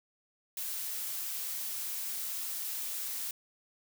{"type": "noise", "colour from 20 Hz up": "blue", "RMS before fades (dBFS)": -37, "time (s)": [0.57, 3.31], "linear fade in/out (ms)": 2, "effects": []}